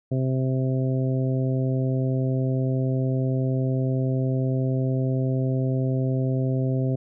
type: harmonic tone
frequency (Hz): 130.81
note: C3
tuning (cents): 0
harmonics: 1 / 2 / 3 / 4 / 5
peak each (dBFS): -22 / -28 / -32 / -34 / -36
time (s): 0.11-6.96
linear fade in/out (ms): 10
effects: none